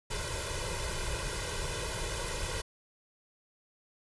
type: noise with comb filter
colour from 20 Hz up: pink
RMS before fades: -35 dBFS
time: 0.1-2.62 s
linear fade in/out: 10 ms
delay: 2 ms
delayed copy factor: +1
effects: resampled to 24000 Hz